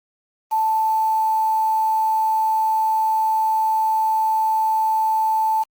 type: tone with quantisation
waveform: sine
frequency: 880 Hz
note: A5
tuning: in tune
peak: -16 dBFS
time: 0.51-5.64 s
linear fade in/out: 20 ms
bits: 6
effects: Opus 32 kbps